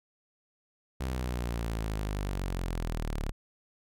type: linear sweep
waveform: sawtooth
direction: down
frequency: 65.41 to 34.96 Hz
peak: -27 dBFS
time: 1-3.32 s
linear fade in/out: 10 ms
effects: none